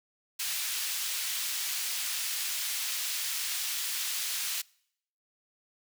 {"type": "high-pass noise", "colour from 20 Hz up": "pink", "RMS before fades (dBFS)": -33, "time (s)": [0.39, 4.62], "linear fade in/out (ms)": 10, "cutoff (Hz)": 2800, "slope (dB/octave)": 12, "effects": ["noise-tail reverb RT60 0.7 s tail -25 dB re dry"]}